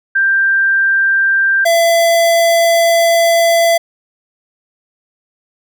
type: tone pair in turn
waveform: sine / square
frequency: 1580 / 673 Hz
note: G6 / E5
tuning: +13 / +36 cents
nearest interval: octave + minor third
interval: 1477 cents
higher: first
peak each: -9 dBFS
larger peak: neither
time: 0.15-1.65 / 1.65-3.78 s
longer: second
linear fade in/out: 10 ms
effects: none